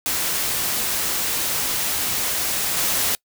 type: noise with level steps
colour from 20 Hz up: white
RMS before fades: -23 / -21 dBFS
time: 0.06-3.15 s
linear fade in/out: 0 ms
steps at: 2.77 s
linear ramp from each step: 2 ms
effects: noise-tail reverb RT60 0.1 s tail -25 dB re dry